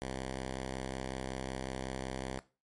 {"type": "tone", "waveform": "5% pulse", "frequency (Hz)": 65.41, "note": "C2", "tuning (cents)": 0, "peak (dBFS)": -26, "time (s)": [0.02, 2.39], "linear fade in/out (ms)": 0, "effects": ["noise-tail reverb RT60 0.3 s tail -17 dB re dry", "MP3 48 kbps"]}